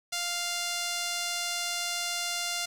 sawtooth tone with band-pass filter, 698.5 Hz, F5, in tune, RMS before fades -32 dBFS, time 0.12-2.66 s, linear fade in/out 10 ms, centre 5700 Hz, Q 0.88, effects 9-bit

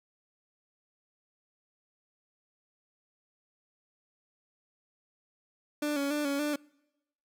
30% pulse tone with vibrato, 288.3 Hz, D4, 32 cents flat, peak -26 dBFS, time 5.82-6.56 s, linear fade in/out 5 ms, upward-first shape square, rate 3.5 Hz, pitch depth 47 cents each way, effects noise-tail reverb RT60 0.9 s tail -26 dB re dry

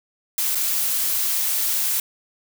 blue noise with dropouts, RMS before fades -22 dBFS, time 0.38-2 s, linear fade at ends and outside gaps 2 ms, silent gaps 0.549-0.553 s, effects none

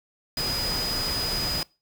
sine tone in noise, 4963 Hz, D#8, 5 cents flat, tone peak -27 dBFS, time 0.37-1.63 s, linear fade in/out 2 ms, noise pink, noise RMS -31 dBFS, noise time 0.37-1.63 s, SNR +1 dB, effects noise-tail reverb RT60 0.3 s tail -24 dB re dry

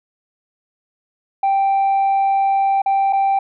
sine tone with dropouts, 784 Hz, G5, in tune, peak -11 dBFS, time 1.43-3.39 s, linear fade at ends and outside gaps 5 ms, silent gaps 2.819-2.86 / 3.127-3.131 s, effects tanh soft clip ceiling -12 dBFS

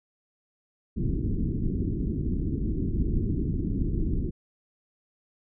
pink low-pass noise, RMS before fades -27 dBFS, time 0.96-4.31 s, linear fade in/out 20 ms, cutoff 360 Hz, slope 48 dB/octave, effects none

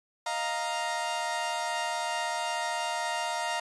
sawtooth chord, Eb suspended second, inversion none, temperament equal, 622.3 / 698.5 / 932.3 Hz, Eb5 / F5 / Bb5, 0 / 0 / 0 cents, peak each -34 / -30 / -28 dBFS, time 0.26-3.6 s, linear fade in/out 5 ms, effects resampled to 22050 Hz

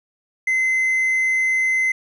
sine tone with hard clipping, 2056 Hz, C7, 31 cents flat, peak -17 dBFS, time 0.47-1.92 s, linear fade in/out 5 ms, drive 2 dB, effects none

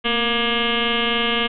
sine tone with frequency modulation, 1661.2 Hz, G#6, in tune, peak -17 dBFS, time 0.04-1.48 s, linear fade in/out 20 ms, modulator 239 Hz, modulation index 6.8, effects none

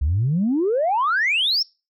sine exponential sweep, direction up, 65.41 to 5588 Hz, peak -16 dBFS, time 0.01-1.63 s, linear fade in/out 10 ms, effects noise-tail reverb RT60 0.3 s tail -26 dB re dry + tanh soft clip ceiling -13 dBFS

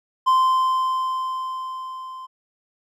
triangle tone with level ramp, 1038 Hz, C6, 14 cents flat, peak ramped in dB -11 to -32 dBFS, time 0.26-2.27 s, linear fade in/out 20 ms, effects none

